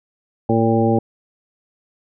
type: harmonic tone with a mistuned harmonic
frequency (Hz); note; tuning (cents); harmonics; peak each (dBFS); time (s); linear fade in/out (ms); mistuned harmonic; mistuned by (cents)
113.6; A#2; -44; 1 / 2 / 3 / 4 / 5 / 7; -20 / -18 / -20 / -21 / -23 / -22; 0.49-0.99; 5; 1; -22
effects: none